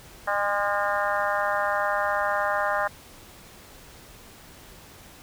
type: harmonic tone with a mistuned harmonic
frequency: 202.7 Hz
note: G#3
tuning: 42 cents flat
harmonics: 3 / 4 / 5 / 6 / 7 / 8 / 9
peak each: -28 / -29 / -30 / -31 / -31 / -32 / -33 dBFS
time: 0.27-2.88 s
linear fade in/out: 10 ms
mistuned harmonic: 5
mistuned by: +41 cents
effects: pink hiss -48 dBFS RMS until 5.22 s